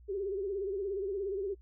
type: tone with vibrato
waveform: sine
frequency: 392 Hz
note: G4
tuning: in tune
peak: -32 dBFS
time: 0.08-1.55 s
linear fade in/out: 20 ms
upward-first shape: sine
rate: 17 Hz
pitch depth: 93 cents each way
effects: noise-tail reverb RT60 0.1 s tail -23 dB re dry + added 60 Hz sine -53 dBFS peak until 1.61 s